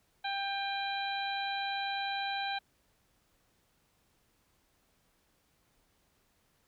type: harmonic tone with a mistuned harmonic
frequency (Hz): 791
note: G5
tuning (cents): +15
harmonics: 1 / 2 / 3 / 4 / 5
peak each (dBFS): -35 / -39 / -42 / -44 / -40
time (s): 0.24-2.59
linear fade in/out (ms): 10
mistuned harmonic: 3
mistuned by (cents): +23
effects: pink hiss -72 dBFS RMS until 6.67 s